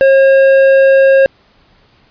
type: tone with hard clipping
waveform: triangle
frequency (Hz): 540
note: C#5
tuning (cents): -45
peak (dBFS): -6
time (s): 0.01-1.26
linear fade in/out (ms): 0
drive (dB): 12
effects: pink hiss -50 dBFS RMS until 2.1 s + resampled to 11025 Hz